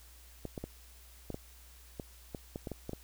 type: clicks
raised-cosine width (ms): 2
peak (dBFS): -25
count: 12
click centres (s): 0.453 / 0.578 / 0.64 / 1.303 / 1.344 / 1.998 / 2.348 / 2.559 / 2.672 / 2.717 / 2.894 / 2.933
effects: added 60 Hz sine -55 dBFS peak until 3.03 s + white hiss -59 dBFS RMS until 3.03 s